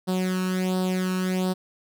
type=tone with flanger; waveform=sawtooth; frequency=185 Hz; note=F#3; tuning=in tune; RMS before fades=-25 dBFS; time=0.07-1.54 s; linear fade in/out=20 ms; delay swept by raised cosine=0.22 to 0.74 ms; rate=1.4 Hz; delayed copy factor=+0.75; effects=none